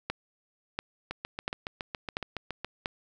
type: two click trains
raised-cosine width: 0.3 ms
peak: -14 / -18 dBFS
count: 5 / 12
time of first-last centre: 0.1-2.859 / 1.11-2.646 s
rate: 1.45 / 7.16 Hz
effects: none